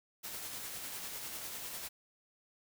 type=noise with tremolo; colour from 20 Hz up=white; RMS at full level=-42 dBFS; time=0.23-1.89 s; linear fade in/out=20 ms; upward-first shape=sine; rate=10 Hz; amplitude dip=30%; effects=none